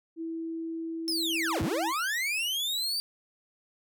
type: tone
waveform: sine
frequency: 327.7 Hz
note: E4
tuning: 10 cents flat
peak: -32 dBFS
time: 0.16-1.93 s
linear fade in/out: 50 ms
type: linear two-way sweep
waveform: 40% pulse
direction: down then up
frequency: 5380 to 62 to 4694 Hz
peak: -27 dBFS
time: 1.08-3 s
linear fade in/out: 0 ms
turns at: 1.62 s
effects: none